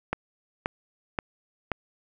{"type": "click train", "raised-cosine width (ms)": 0.5, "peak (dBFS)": -11, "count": 4, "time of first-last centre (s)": [0.13, 1.717], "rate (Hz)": 1.89, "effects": []}